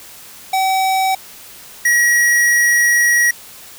square tone pair in turn, 763 / 1909.4 Hz, G5 / A#6, -47 / +41 cents, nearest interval octave + major third, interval 1588 cents, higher second, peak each -14 / -11 dBFS, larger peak second, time 0.53-1.15 / 1.85-3.31 s, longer second, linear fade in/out 5 ms, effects white hiss -38 dBFS RMS until 3.78 s

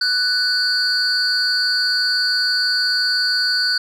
sine tone cluster, 1490 / 4383 / 4703 Hz, F#6 / C#8 / D8, +12 / -20 / +2 cents, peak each -19 dBFS, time 0.01-3.78 s, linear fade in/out 5 ms, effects tanh soft clip ceiling -10 dBFS

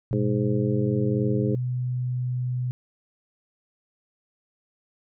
sine tone with pitch glide, 123.4 to 125.12 Hz, B2 to B2, -1 to +23 cents, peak -24 dBFS, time 0.11-2.71 s, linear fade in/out 0 ms, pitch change +24 cents, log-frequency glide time 0.27-0.69 s
harmonic tone, 103.83 Hz, G#2, in tune, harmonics 1 / 2 / 3 / 4 / 5, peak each -33 / -27 / -29 / -28 / -33 dBFS, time 0.13-1.55 s, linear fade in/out 0 ms
effects none

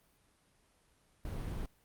brown noise, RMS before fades -39 dBFS, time 1.25-1.66 s, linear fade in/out 2 ms, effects pink hiss -70 dBFS RMS until 1.84 s + Opus 32 kbps

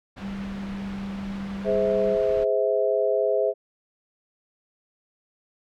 pink low-pass noise, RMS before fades -40 dBFS, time 0.16-2.45 s, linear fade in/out 20 ms, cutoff 2800 Hz, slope 12 dB/octave
sine tone, 196.7 Hz, G3, 6 cents sharp, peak -30 dBFS, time 0.19-2.18 s, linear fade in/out 50 ms
sine chord, Ab augmented, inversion none, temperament just, 415.3 / 519.1 / 648.9 Hz, Ab4 / C5 / E5, 0 / -14 / -27 cents, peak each -24 dBFS, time 1.64-3.54 s, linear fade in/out 50 ms
effects none

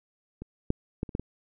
clicks, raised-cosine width 3 ms, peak -25 / -11 / -16 / -27 / -16 / -21 dBFS, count 6, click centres 0.42 / 0.704 / 1.031 / 1.092 / 1.151 / 1.196 s, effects none

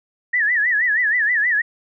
sine tone with vibrato, 1826 Hz, A#6, 36 cents flat, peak -15 dBFS, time 0.33-1.62 s, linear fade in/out 10 ms, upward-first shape sine, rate 6.3 Hz, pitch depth 160 cents each way, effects none

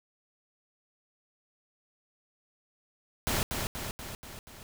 pink noise with echo, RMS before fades -29 dBFS, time 3.27-3.43 s, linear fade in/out 0 ms, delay 240 ms, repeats 5, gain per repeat -4 dB, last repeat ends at 4.63 s, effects none

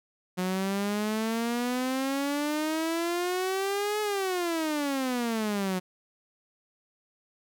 sawtooth exponential two-way sweep, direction up then down, 181 to 426.2 to 181 Hz, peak -23 dBFS, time 0.37-5.8 s, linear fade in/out 20 ms, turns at 4.01 s, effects none

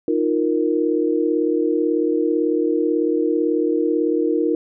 sine chord, Eb suspended second, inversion none, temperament equal, 311.1 / 349.2 / 466.2 Hz, Eb4 / F4 / Bb4, 0 / 0 / 0 cents, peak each -20 / -21 / -21 dBFS, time 0.08-4.55 s, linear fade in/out 2 ms, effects none

